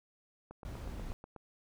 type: click train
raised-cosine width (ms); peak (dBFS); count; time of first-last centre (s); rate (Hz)
1; -34; 8; 0.51-1.363; 8.21
type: noise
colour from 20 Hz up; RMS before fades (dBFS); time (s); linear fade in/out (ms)
brown; -42; 0.65-1.13; 0
effects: none